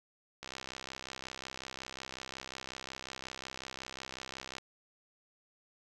click train, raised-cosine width 0.2 ms, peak -24 dBFS, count 273, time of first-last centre 0.43-4.583 s, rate 65.5 Hz, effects none

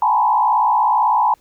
sine tone with frequency modulation, 916 Hz, A#5, 31 cents flat, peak -12 dBFS, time 0.02-1.34 s, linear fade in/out 2 ms, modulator 58 Hz, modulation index 1.8, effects pink hiss -57 dBFS RMS until 1.4 s

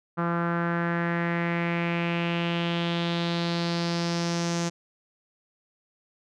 sawtooth tone with low-pass filter sweep, 170.5 Hz, F3, 41 cents flat, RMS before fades -27 dBFS, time 0.17-4.7 s, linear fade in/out 20 ms, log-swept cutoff 1300 to 6400 Hz, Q 3.5, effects none

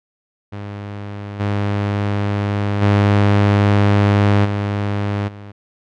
sawtooth tone with level steps, 101.8 Hz, G#2, 34 cents flat, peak -23 / -13 / -7 / -14 / -29 dBFS, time 0.52-5.52 s, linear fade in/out 10 ms, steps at 1.39 / 2.81 / 4.44 / 5.27 s, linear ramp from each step 20 ms, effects low-pass 3000 Hz 12 dB/octave

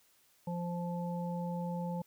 harmonic tone, 174 Hz, F3, 6 cents flat, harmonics 1 / 3 / 5, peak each -35 / -42 / -43 dBFS, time 0.47-2.02 s, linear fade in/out 5 ms, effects white hiss -68 dBFS RMS until 2.06 s

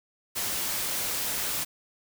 white noise, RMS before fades -30 dBFS, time 0.35-1.65 s, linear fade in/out 20 ms, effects none

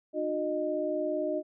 sine tone cluster, 302.2 / 359.9 / 616 Hz, D4 / F#4 / D#5, +50 / -48 / -17 cents, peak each -34 / -34 / -30 dBFS, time 0.13-1.43 s, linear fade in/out 50 ms, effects none

